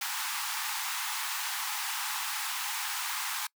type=high-pass noise; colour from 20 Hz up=pink; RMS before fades=-34 dBFS; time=0.01-3.47 s; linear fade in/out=5 ms; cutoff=800 Hz; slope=96 dB/octave; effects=noise-tail reverb RT60 0.1 s tail -25 dB re dry